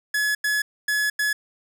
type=tone bursts at uneven times; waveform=45% pulse; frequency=1700 Hz; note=G#6; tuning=40 cents sharp; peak=-20 dBFS; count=4; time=0.14-0.35 / 0.44-0.62 / 0.88-1.1 / 1.19-1.33 s; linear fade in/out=5 ms; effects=none